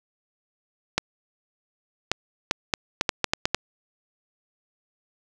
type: clicks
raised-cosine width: 0.2 ms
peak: -3 dBFS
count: 10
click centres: 0.98 / 2.116 / 2.511 / 2.738 / 3.011 / 3.092 / 3.243 / 3.335 / 3.455 / 3.546 s
effects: none